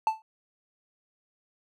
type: tone with exponential decay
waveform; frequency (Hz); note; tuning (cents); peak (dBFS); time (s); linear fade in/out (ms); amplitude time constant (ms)
triangle; 880; A5; 0; -16; 0.07-0.22; 1; 31
effects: none